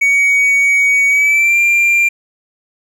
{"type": "tone with pitch glide", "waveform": "triangle", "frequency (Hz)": [2249, 2380], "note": ["C#7", "D7"], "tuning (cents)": [24, 22], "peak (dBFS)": -7, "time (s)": [0.01, 2.09], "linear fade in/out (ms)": 10, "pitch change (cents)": 98, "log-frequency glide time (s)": [1.07, 1.59], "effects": []}